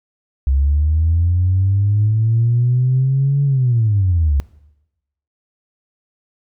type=linear two-way sweep; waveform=sine; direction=up then down; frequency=66 to 142.2 to 67.2 Hz; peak=-11 dBFS; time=0.47-4.4 s; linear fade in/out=0 ms; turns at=3.44 s; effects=noise-tail reverb RT60 0.9 s tail -21 dB re dry + tanh soft clip ceiling -7 dBFS